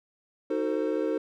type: chord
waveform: triangle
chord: D# diminished seventh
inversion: none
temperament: equal with one note detuned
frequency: 311.1 / 370 / 448.7 / 523.3 Hz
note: D#4 / F#4 / A4 / C5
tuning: 0 / 0 / +34 / 0 cents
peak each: -28 / -31 / -28 / -30 dBFS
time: 0.5-1.18 s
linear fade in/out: 5 ms
effects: none